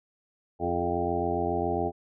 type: harmonic tone with a mistuned harmonic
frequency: 87.31 Hz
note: F2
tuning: in tune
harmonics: 1 / 2 / 3 / 4 / 5 / 7 / 8 / 9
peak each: -35 / -37 / -35 / -32 / -32 / -36 / -33 / -32 dBFS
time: 0.59-1.92 s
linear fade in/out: 50 ms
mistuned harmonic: 5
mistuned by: -23 cents
effects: none